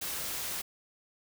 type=noise; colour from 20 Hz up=white; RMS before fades=-36 dBFS; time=0.01-0.62 s; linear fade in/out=10 ms; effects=none